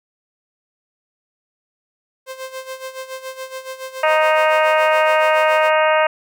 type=tone with tremolo; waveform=sawtooth; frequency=523.3 Hz; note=C5; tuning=in tune; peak=-22 dBFS; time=2.26-5.71 s; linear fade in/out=50 ms; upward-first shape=sine; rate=7.1 Hz; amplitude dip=75%
type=harmonic tone; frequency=311.1 Hz; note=D#4; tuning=in tune; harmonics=2 / 3 / 4 / 5 / 6 / 7 / 8 / 9; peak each=-15 / -19 / -21 / -23 / -25 / -26 / -27 / -28 dBFS; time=4.03-6.07 s; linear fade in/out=5 ms
effects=none